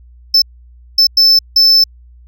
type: tone bursts at uneven times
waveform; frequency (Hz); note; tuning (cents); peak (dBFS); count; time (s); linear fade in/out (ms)
triangle; 5274; E8; 0; -4; 4; 0.34-0.42 / 0.98-1.07 / 1.17-1.39 / 1.56-1.84; 5
effects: added 60 Hz sine -38 dBFS peak until 2.27 s